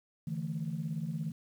sine chord, D suspended second, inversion none, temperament equal with one note detuned, 146.83 / 163.77 / 220 Hz, D3 / E3 / A3, 0 / -11 / 0 cents, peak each -38 / -35 / -40 dBFS, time 0.27-1.32 s, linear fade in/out 5 ms, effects tanh soft clip ceiling -25 dBFS + 10-bit

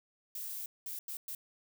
violet noise bursts at uneven times, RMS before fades -41 dBFS, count 4, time 0.35-0.66 / 0.86-0.99 / 1.08-1.17 / 1.28-1.35 s, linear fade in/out 2 ms, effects none

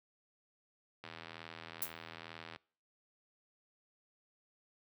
click train, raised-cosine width 0.3 ms, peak -30 dBFS, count 126, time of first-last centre 1.04-2.561 s, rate 82.2 Hz
violet noise with exponential decay, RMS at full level -32 dBFS, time 1.82-1.94 s, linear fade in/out 2 ms, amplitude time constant 25 ms
effects noise-tail reverb RT60 0.5 s tail -26 dB re dry + high-pass 80 Hz 12 dB/octave

